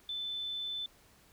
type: tone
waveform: sine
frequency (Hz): 3520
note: A7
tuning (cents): 0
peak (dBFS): -35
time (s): 0.09-0.86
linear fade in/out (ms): 2
effects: pink hiss -63 dBFS RMS until 1.32 s